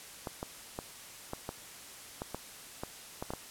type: clicks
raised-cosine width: 1 ms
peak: -22 dBFS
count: 11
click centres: 0.272 / 0.429 / 0.789 / 1.334 / 1.491 / 2.219 / 2.346 / 2.835 / 3.225 / 3.305 / 3.336 s
effects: white hiss -49 dBFS RMS until 3.5 s + low-pass 12000 Hz 12 dB/octave